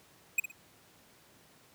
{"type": "tone with echo", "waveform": "square", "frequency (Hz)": 2511, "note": "D#7", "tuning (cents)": 15, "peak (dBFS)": -24, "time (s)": [0.38, 0.4], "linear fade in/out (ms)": 5, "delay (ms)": 58, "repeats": 2, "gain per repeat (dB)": -11, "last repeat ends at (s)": 0.516, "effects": ["pink hiss -61 dBFS RMS until 1.74 s", "high-pass 100 Hz 12 dB/octave"]}